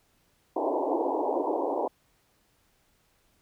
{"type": "band-pass noise", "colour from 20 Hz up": "pink", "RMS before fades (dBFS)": -28, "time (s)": [0.56, 1.88], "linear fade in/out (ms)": 5, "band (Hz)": [280, 980], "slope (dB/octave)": 96, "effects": ["pink hiss -68 dBFS RMS until 3.41 s"]}